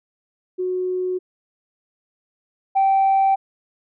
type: tone pair in turn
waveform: sine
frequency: 366.9 / 777.4 Hz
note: F#4 / G5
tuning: -15 / -15 cents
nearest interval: octave + minor second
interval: 1300 cents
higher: second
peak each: -20 / -12 dBFS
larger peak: second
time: 0.58-1.19 / 2.75-3.36 s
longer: neither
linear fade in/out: 20 ms
effects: tanh soft clip ceiling -11 dBFS